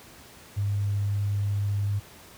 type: tone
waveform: sine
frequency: 101.3 Hz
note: G#2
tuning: 43 cents flat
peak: -23 dBFS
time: 0.56-2 s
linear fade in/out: 20 ms
effects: pink hiss -49 dBFS RMS until 2.37 s + high-pass 60 Hz 12 dB/octave